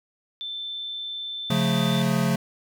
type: tone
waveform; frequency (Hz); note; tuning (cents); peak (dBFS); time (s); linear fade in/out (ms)
sine; 3541; A7; +10; -30; 0.41-2.02; 0
type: chord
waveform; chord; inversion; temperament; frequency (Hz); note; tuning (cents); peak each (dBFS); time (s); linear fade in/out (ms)
square; Db augmented; none; equal with one note detuned; 138.59 / 177.77 / 220; Db3 / F3 / A3; 0 / +31 / 0; -26 / -25 / -26; 1.5-2.36; 5
effects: none